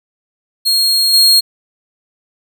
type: tone with level steps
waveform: 40% pulse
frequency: 4260 Hz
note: C8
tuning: 30 cents sharp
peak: -9 / -5 dBFS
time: 0.65-1.41 s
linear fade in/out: 20 ms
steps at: 1.13 s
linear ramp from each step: 10 ms
effects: none